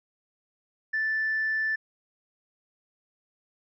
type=tone with hard clipping; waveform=sine; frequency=1760 Hz; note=A6; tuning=in tune; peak=-25 dBFS; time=0.93-1.76 s; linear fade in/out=10 ms; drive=1 dB; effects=resampled to 16000 Hz